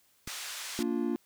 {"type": "band-pass noise", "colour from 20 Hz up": "white", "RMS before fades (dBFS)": -40, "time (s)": [0.27, 0.83], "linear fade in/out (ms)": 5, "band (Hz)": [980, 7300], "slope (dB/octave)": 12}
{"type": "click", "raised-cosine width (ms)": 3, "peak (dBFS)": -30, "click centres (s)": 0.276}
{"type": "chord", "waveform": "triangle", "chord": "Bb major", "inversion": "none", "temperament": "just", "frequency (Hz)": [233.1, 291.4, 349.6], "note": ["Bb3", "D4", "F4"], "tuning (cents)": [0, -13, 2], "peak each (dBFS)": [-30, -31, -31], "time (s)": [0.79, 1.16], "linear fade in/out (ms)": 0}
{"effects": ["white hiss -67 dBFS RMS until 1.25 s"]}